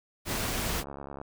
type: noise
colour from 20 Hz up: pink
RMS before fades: -31 dBFS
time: 0.25-0.84 s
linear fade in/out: 50 ms
type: click train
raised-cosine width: 1 ms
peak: -26 dBFS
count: 30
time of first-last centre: 0.8-1.215 s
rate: 69.9 Hz
effects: none